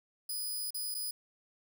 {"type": "tone with dropouts", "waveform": "5% pulse", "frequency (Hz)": 4978, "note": "D#8", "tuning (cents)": 0, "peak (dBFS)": -28, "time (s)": [0.29, 1.11], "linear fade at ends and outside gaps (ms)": 5, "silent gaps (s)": [[0.706, 0.744], [0.944, 0.948]], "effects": []}